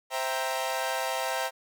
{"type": "chord", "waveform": "sawtooth", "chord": "C dominant seventh", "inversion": "none", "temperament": "equal", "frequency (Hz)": [523.3, 659.3, 784, 932.3], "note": ["C5", "E5", "G5", "Bb5"], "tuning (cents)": [0, 0, 0, 0], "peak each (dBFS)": -30, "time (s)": [0.1, 1.51], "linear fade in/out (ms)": 50, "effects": []}